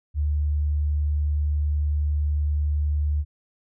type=tone; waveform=sine; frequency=74.1 Hz; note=D2; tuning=16 cents sharp; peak=-20 dBFS; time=0.14-3.25 s; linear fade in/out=50 ms; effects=none